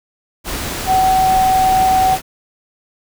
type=tone in noise; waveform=sine; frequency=755 Hz; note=F#5; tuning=35 cents sharp; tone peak=-10 dBFS; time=0.86-2.18 s; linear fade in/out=50 ms; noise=pink; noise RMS=-23 dBFS; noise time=0.44-2.22 s; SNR=+10 dB; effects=none